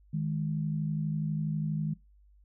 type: tone pair together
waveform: sine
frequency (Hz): 155.56 / 207.8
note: D#3 / G#3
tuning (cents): 0 / +1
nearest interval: perfect fourth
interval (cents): 501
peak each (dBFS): -29 / -35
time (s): 0.13-1.94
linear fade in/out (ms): 10
effects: noise-tail reverb RT60 0.2 s tail -20 dB re dry + added 50 Hz sine -57 dBFS peak until 2.44 s